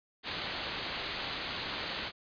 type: low-pass noise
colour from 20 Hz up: white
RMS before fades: -38 dBFS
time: 0.23-2.12 s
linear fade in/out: 50 ms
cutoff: 4600 Hz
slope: 96 dB/octave
effects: resampled to 11025 Hz